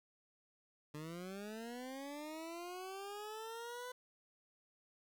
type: linear sweep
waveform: 20% pulse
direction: up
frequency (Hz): 146.83 to 503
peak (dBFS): -40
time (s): 0.94-3.92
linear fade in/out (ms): 5
effects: 12-bit